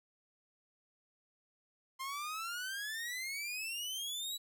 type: exponential sweep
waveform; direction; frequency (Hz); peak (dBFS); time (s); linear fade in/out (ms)
sawtooth; up; 1046.5 to 3951; -35; 1.99-4.38; 20
effects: none